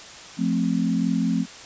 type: chord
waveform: sine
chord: F major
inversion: none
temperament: equal with one note detuned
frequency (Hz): 175.63 / 220 / 261.6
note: F3 / A3 / C4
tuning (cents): +10 / 0 / 0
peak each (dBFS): -24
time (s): 0.37-1.46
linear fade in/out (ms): 50
effects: white hiss -41 dBFS RMS until 1.65 s + resampled to 16000 Hz